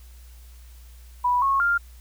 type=tone with pitch steps; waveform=sine; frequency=983 / 1094 / 1398 Hz; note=B5 / C#6 / F6; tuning=-8 / -23 / +1 cents; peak=-18 dBFS; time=1.24-1.78 s; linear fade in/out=10 ms; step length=180 ms; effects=added 60 Hz sine -43 dBFS peak until 2 s + white hiss -56 dBFS RMS until 2 s